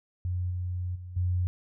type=tone with level steps; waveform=sine; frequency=90 Hz; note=F#2; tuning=47 cents flat; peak=-27 / -29 / -38 / -24 dBFS; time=0.25-1.47 s; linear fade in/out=0 ms; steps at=0.5 / 0.95 / 1.16 s; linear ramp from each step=10 ms; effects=none